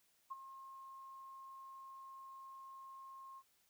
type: tone with ADSR envelope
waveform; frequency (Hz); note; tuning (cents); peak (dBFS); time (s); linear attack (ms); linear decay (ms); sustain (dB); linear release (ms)
sine; 1071; C6; +40; -40; 0.3-3.43; 18; 23; -11; 55
effects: white hiss -75 dBFS RMS until 3.69 s